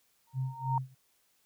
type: tone with exponential growth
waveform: sine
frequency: 924 Hz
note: A#5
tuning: 16 cents flat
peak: -26 dBFS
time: 0.27-0.78 s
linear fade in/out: 2 ms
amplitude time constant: 110 ms
type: tone with tremolo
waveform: sine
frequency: 130.81 Hz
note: C3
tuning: in tune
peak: -29 dBFS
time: 0.33-0.95 s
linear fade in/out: 50 ms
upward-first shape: sine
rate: 3.1 Hz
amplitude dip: 95%
effects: white hiss -71 dBFS RMS until 1.45 s